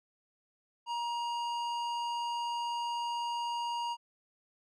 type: tone with low-pass filter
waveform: square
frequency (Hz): 946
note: A#5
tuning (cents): +25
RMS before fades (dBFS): -35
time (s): 0.86-3.97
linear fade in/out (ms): 50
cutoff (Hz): 5300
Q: 0.72
effects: none